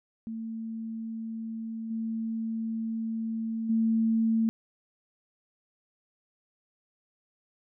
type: tone with level steps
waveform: sine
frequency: 224.6 Hz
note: A3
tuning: 36 cents sharp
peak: -33 / -29 / -22 dBFS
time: 0.27-4.49 s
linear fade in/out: 0 ms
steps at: 1.9 / 3.69 s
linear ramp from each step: 10 ms
effects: none